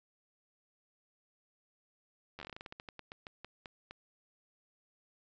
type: slowing click train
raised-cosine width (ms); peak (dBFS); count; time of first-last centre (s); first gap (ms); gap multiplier
0.3; -29; 20; 2.39-3.91; 11; 1.19
effects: resampled to 16000 Hz